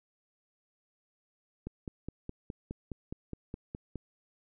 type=click train; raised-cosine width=3 ms; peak=-25 dBFS; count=12; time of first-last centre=1.67-3.957 s; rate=4.81 Hz; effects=none